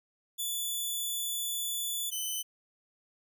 10% pulse tone pair in turn, 3467 / 3030 Hz, A7 / F#7, -26 / +40 cents, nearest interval major second, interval 234 cents, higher first, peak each -24 / -24 dBFS, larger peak neither, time 0.38-2.11 / 2.11-2.43 s, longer first, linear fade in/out 20 ms, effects none

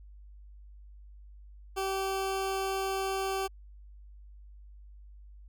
20% pulse tone, 385.9 Hz, G4, 27 cents flat, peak -25 dBFS, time 1.76-3.48 s, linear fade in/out 20 ms, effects added 50 Hz sine -48 dBFS peak until 5.48 s

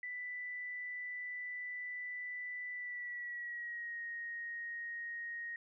sine tone with pitch glide, 1983 to 1871.7 Hz, B6 to A#6, +7 to +7 cents, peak -40 dBFS, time 0.03-5.56 s, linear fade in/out 2 ms, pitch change -100 cents, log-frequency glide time 2.72-4.01 s, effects none

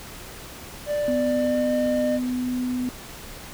triangle tone with pitch glide, 589 to 604.9 Hz, D5 to D#5, +5 to -49 cents, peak -20 dBFS, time 0.86-2.2 s, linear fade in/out 50 ms, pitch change +46 cents, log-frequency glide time 1.16-1.74 s
sine tone, 250.6 Hz, B3, 25 cents sharp, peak -23 dBFS, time 1.08-2.89 s, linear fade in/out 0 ms
effects pink hiss -40 dBFS RMS until 3.53 s

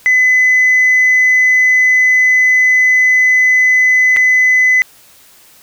sine tone with dropouts, 2015 Hz, B6, 34 cents sharp, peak -5 dBFS, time 0.06-4.82 s, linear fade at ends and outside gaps 0 ms, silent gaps 4.163-4.169 s, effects tanh soft clip ceiling -4 dBFS + white hiss -44 dBFS RMS until 5.62 s

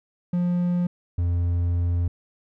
triangle tone pair in turn, 176.5 / 86.83 Hz, F3 / F2, +19 / -9 cents, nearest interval octave, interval 1228 cents, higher first, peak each -18 dBFS, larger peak neither, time 0.33-0.87 / 1.18-2.08 s, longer second, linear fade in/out 5 ms, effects none

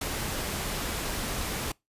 pink noise, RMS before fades -32 dBFS, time 0.01-1.72 s, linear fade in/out 5 ms, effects noise-tail reverb RT60 0.2 s tail -25 dB re dry + resampled to 32000 Hz

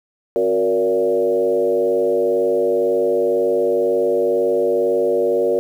sine tone with frequency modulation, 468.8 Hz, A#4, 10 cents sharp, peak -14 dBFS, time 0.36-5.59 s, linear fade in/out 0 ms, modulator 102 Hz, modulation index 1.2, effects 8-bit

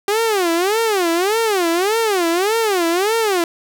sawtooth tone with vibrato, 390 Hz, G4, 9 cents flat, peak -11 dBFS, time 0.08-3.44 s, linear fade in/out 2 ms, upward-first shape sine, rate 1.7 Hz, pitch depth 280 cents each way, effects none

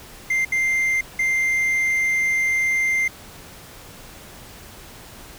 triangle tone bursts at uneven times, 2093 Hz, C7, in tune, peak -16 dBFS, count 3, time 0.3-0.45 / 0.52-1.01 / 1.19-3.08 s, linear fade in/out 5 ms, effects pink hiss -42 dBFS RMS until 5.38 s

